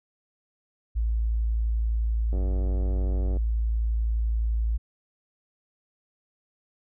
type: tone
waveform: sine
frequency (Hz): 55.8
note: A1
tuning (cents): +25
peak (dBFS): -22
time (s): 0.95-4.78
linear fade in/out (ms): 20
type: click train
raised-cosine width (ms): 2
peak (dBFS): -24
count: 98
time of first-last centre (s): 2.33-3.37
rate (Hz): 93.3
effects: none